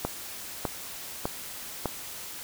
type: click train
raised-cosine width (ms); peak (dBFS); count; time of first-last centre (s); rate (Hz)
1; -13; 4; 0.05-1.857; 1.66
effects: white hiss -40 dBFS RMS until 2.43 s